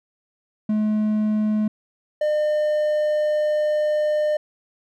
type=tone pair in turn; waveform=triangle; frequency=213.6 / 604.2 Hz; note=G#3 / D5; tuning=+49 / +49 cents; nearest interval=octave + tritone; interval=1800 cents; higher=second; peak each=-16 dBFS; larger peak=neither; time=0.69-1.68 / 2.21-4.37 s; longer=second; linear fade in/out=5 ms; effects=none